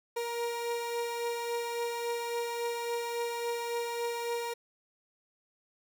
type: beating tone pair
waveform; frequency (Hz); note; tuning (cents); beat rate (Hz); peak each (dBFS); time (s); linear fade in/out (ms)
30% pulse; 470.7 / 474.3; A#4 / A#4; +17 / +30; 3.6; -30 / -38; 0.16-4.54; 10
effects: none